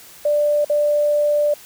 sine tone with dropouts, 590 Hz, D5, 8 cents sharp, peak -14 dBFS, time 0.25-1.54 s, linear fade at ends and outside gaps 5 ms, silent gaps 0.647-0.697 s, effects white hiss -43 dBFS RMS until 1.65 s

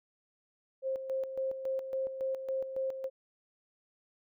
sine tone with tremolo, 530 Hz, C5, 22 cents sharp, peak -30 dBFS, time 0.82-3.1 s, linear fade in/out 50 ms, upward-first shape square, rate 3.6 Hz, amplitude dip 60%, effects none

